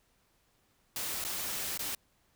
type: noise with dropouts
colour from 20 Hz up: white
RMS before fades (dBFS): -36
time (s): 0.96-1.95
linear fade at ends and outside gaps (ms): 2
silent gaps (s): 1.241-1.248 / 1.776-1.792
effects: pink hiss -71 dBFS RMS until 2.35 s